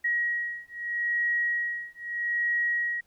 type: beating tone pair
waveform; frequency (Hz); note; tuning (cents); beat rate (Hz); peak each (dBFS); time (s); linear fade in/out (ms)
sine; 1900 / 1900.79; A#6 / A#6; +33 / +33; 0.79; -29; 0.04-3.01; 10
effects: pink hiss -68 dBFS RMS until 3.06 s